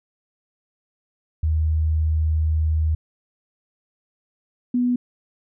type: tone pair in turn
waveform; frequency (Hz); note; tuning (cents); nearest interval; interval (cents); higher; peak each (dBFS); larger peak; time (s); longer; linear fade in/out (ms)
sine; 78.5 / 245.9; D#2 / B3; +16 / -7; octave + minor sixth; 1977; second; -17; neither; 1.43-2.95 / 4.74-4.96; first; 5
effects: none